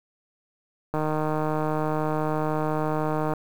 click train, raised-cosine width 1 ms, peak -13 dBFS, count 370, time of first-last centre 0.94-3.336 s, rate 154 Hz, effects 7-bit

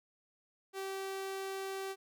sawtooth tone, 386.7 Hz, G4, 24 cents flat, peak -34 dBFS, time 0.73-1.96 s, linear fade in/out 50 ms, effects none

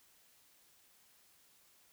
silence, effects white hiss -67 dBFS RMS until 1.92 s

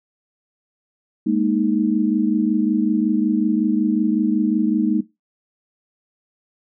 sine chord, Ab suspended second, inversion none, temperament equal, 207.7 / 233.1 / 311.1 Hz, Ab3 / Bb3 / Eb4, 0 / 0 / 0 cents, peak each -20 dBFS, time 1.26-5.01 s, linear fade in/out 10 ms, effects noise-tail reverb RT60 0.2 s tail -17 dB re dry

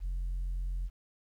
sine tone, 44.08 Hz, F1, 17 cents sharp, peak -29 dBFS, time 0-0.9 s, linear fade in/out 50 ms, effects tanh soft clip ceiling -30 dBFS + 11-bit

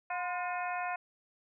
harmonic tone with a mistuned harmonic, 358.7 Hz, F4, 46 cents sharp, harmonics 2 / 3 / 4 / 5 / 6 / 7, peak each -35 / -40 / -41 / -44 / -47 / -43 dBFS, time 0.1-0.96 s, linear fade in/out 5 ms, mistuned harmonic 3, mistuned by -65 cents, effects none

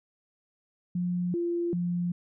sine tone with pitch steps, 177.6 / 344.2 / 175.3 Hz, F3 / F4 / F3, +29 / -25 / +7 cents, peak -26 dBFS, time 0.95-2.12 s, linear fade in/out 5 ms, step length 390 ms, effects none

